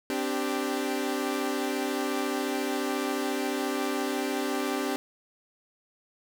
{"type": "chord", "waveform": "sawtooth", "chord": "C suspended second", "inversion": "none", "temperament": "equal with one note detuned", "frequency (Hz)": [259.5, 293.7, 392], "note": ["C4", "D4", "G4"], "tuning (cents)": [-14, 0, 0], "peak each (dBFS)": -28, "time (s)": [0.1, 4.96], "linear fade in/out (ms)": 0, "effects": []}